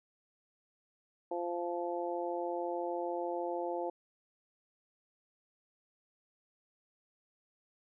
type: harmonic tone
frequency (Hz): 173.6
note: F3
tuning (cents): -10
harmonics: 2 / 3 / 4 / 5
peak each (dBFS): -38 / -38 / -40 / -41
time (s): 1.31-3.9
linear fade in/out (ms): 5
effects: none